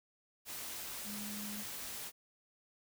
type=tone in noise; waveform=sine; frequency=207.7 Hz; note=G#3; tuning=in tune; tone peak=-44 dBFS; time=1.04-1.65 s; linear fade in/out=50 ms; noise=white; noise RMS=-44 dBFS; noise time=0.45-2.12 s; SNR=-3 dB; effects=none